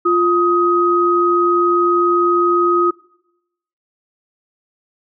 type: tone pair together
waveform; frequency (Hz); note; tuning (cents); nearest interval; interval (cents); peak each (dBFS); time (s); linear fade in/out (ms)
sine; 349.5 / 1257; F4 / D#6; +1 / +17; octave + minor seventh; 2216; -14; 0.05-2.91; 10
effects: noise-tail reverb RT60 0.9 s tail -24 dB re dry